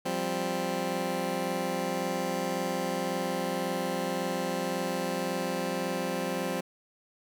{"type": "chord", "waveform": "15% pulse", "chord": "F suspended second", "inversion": "none", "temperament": "just", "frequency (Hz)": [174.61, 196.44, 261.9], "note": ["F3", "G3", "C4"], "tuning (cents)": [0, 4, 2], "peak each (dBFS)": -28, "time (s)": [0.05, 6.61], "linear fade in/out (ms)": 10, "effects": []}